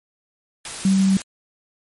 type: tone in noise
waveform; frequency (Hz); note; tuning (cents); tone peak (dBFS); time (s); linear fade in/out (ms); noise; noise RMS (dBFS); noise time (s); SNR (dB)
sine; 192.4; G3; -32; -13; 0.85-1.17; 2; white; -31; 0.65-1.22; +15
effects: MP3 48 kbps